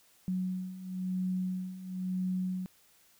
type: beating tone pair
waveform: sine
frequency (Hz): 184 / 184.99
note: F#3 / F#3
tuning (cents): -9 / 0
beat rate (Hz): 0.99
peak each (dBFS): -37 / -33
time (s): 0.28-2.66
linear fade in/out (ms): 0
effects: white hiss -64 dBFS RMS until 3.19 s